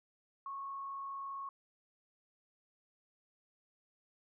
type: tone with frequency modulation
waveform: sine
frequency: 1099 Hz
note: C#6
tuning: 15 cents flat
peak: -40 dBFS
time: 0.46-1.49 s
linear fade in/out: 2 ms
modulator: 39.6 Hz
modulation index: 0.48
effects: none